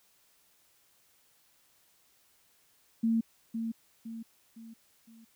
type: tone with echo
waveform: sine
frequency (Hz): 226.9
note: A#3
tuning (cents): -47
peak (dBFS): -24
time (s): 3.03-3.21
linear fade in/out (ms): 10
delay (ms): 510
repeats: 4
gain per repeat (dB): -7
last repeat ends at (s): 5.25
effects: white hiss -67 dBFS RMS until 5.35 s